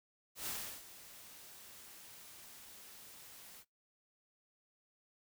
white noise with ADSR envelope, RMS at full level -40 dBFS, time 0.35-3.65 s, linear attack 120 ms, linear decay 350 ms, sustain -15 dB, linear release 57 ms, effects noise-tail reverb RT60 0.2 s tail -24 dB re dry

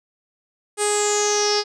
sawtooth tone with low-pass filter sweep, 415.3 Hz, G#4, in tune, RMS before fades -20 dBFS, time 0.77-1.64 s, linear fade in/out 50 ms, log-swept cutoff 8900 to 5000 Hz, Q 9.8, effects none

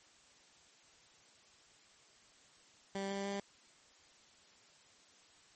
15% pulse tone with pitch steps, 196 / 197.59 / 199.2 Hz, G3 / G3 / G3, 0 / +14 / +28 cents, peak -31 dBFS, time 2.95-3.4 s, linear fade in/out 2 ms, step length 150 ms, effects white hiss -64 dBFS RMS until 5.55 s + MP3 32 kbps

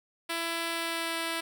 5% pulse tone with pitch glide, 333.6 to 330.7 Hz, E4 to E4, +21 to +6 cents, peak -19 dBFS, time 0.29-1.41 s, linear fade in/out 10 ms, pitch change -15 cents, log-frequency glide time 0.7-1.17 s, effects none

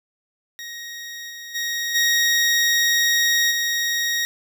20% pulse tone with level steps, 1879 Hz, A#6, 13 cents sharp, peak -27 / -29 / -18 / -11 / -15 dBFS, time 0.59-4.25 s, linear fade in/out 0 ms, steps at 1.29 / 1.54 / 1.94 / 3.5 s, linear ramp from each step 20 ms, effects none

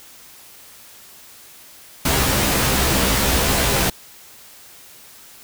pink noise with comb filter, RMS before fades -18 dBFS, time 2.05-3.9 s, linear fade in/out 5 ms, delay 15 ms, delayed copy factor +0.85, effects white hiss -44 dBFS RMS until 5.43 s

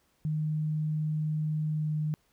sine tone with pitch glide, 154 to 152.94 Hz, D#3 to D#3, -17 to -29 cents, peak -27 dBFS, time 0.25-2.14 s, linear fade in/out 0 ms, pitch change -12 cents, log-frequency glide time 1.71-1.95 s, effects pink hiss -70 dBFS RMS until 2.32 s

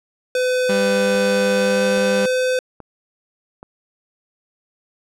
square tone with pitch glide, 505 to 509.7 Hz, B4 to C5, +39 to -45 cents, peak -17 dBFS, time 0.35-2.59 s, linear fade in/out 2 ms, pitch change +16 cents, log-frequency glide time 1.5-1.84 s
sawtooth tone, 197.7 Hz, G3, 15 cents sharp, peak -16 dBFS, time 0.69-2.26 s, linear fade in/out 5 ms
click train, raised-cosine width 1 ms, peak -23 dBFS, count 4, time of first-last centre 1.15-3.629 s, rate 1.21 Hz
effects low-pass 9000 Hz 12 dB/octave

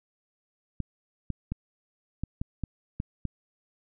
clicks, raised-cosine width 5 ms, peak -18 dBFS, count 8, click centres 0.803 / 1.303 / 1.52 / 2.236 / 2.415 / 2.637 / 3.001 / 3.253 s, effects none

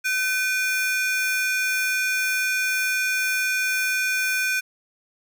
45% pulse ring-modulated tone, 1975.5 Hz, B6, in tune, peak -18 dBFS, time 0.04-4.61 s, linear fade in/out 20 ms, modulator 451 Hz, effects 10-bit

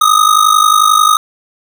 square ring-modulated tone, 1244.5 Hz, D#6, in tune, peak -4 dBFS, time 0.01-1.17 s, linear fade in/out 2 ms, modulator 25.6 Hz, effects none

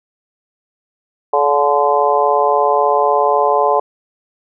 harmonic tone with a mistuned harmonic, 143.7 Hz, D3, 37 cents flat, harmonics 3 / 4 / 5 / 6 / 7, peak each -17 / -17 / -17 / -17 / -17 dBFS, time 1.33-3.8 s, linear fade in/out 5 ms, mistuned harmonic 7, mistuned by +40 cents, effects none

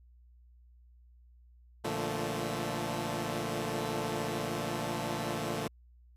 10% pulse chord, Bb major seventh, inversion none, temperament equal with one note detuned, 116.54 / 146.83 / 172.21 / 220 Hz, Bb2 / D3 / F3 / A3, 0 / 0 / -24 / 0 cents, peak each -30 dBFS, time 1.84-5.68 s, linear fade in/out 10 ms, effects added 60 Hz sine -56 dBFS peak until 6.16 s + resampled to 32000 Hz

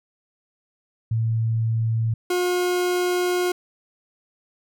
sine / 40% pulse tone pair in turn, 113 / 358.8 Hz, A2 / F4, +47 / +47 cents, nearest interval octave + minor sixth, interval 2000 cents, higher second, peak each -19 dBFS, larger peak neither, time 1.11-2.14 / 2.3-3.52 s, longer second, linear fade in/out 5 ms, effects none

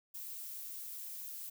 violet noise, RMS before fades -45 dBFS, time 0.14-1.5 s, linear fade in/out 10 ms, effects none

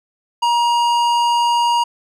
sine tone with tanh clipping, 948 Hz, A#5, 29 cents sharp, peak -15 dBFS, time 0.42-1.84 s, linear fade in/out 10 ms, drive 15 dB, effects none

